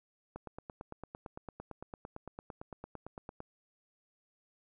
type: click train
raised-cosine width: 1 ms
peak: -29 dBFS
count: 28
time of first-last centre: 0.36-3.404 s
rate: 8.87 Hz
effects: none